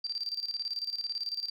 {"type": "tone with tremolo", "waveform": "sine", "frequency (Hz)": 4699, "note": "D8", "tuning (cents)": 0, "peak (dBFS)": -30, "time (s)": [0.04, 1.5], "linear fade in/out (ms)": 5, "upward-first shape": "square", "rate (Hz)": 18, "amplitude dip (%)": 75, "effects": []}